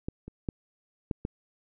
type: clicks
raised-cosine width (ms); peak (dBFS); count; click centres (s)
3; -19 / -28 / -17 / -16 / -18; 5; 0.085 / 0.28 / 0.488 / 1.112 / 1.251
effects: none